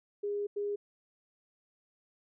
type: tone bursts at uneven times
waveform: sine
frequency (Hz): 409.2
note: G#4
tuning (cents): -26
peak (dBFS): -31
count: 2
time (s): 0.23-0.47 / 0.56-0.76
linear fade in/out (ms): 10
effects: none